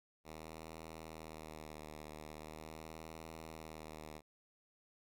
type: tone with vibrato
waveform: 5% pulse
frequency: 78.4 Hz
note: D#2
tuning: 14 cents sharp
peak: -37 dBFS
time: 0.24-4.22 s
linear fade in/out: 50 ms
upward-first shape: sine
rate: 0.42 Hz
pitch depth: 42 cents each way
effects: none